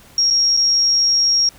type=tone with dropouts; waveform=sine; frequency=5588 Hz; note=F8; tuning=in tune; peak=-12 dBFS; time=0.18-1.49 s; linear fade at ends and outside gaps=2 ms; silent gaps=0.303-0.307 / 0.568-0.572 s; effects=pink hiss -46 dBFS RMS until 1.58 s